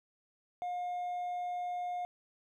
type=tone with hard clipping; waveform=sine; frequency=714 Hz; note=F5; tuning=38 cents sharp; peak=-35 dBFS; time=0.62-2.05 s; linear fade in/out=0 ms; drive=2 dB; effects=none